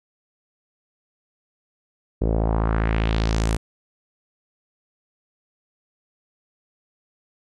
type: tone with low-pass filter sweep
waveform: sawtooth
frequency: 55 Hz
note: A1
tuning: in tune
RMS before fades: -21 dBFS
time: 2.21-3.57 s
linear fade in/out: 10 ms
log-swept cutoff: 430 to 10000 Hz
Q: 1.9
effects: none